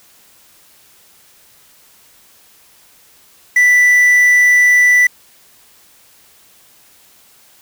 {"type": "tone with quantisation", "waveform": "triangle", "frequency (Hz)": 1976, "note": "B6", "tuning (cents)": 0, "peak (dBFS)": -5, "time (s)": [3.56, 5.07], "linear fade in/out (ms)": 5, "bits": 5, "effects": ["white hiss -48 dBFS RMS until 7.61 s"]}